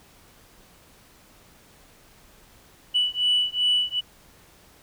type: beating tone pair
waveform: sine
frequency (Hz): 2960 / 2962.6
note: F#7 / F#7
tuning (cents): 0 / +2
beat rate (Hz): 2.6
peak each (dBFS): -22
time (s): 2.94-4.01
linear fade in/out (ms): 20
effects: tanh soft clip ceiling -14 dBFS + pink hiss -54 dBFS RMS until 4.82 s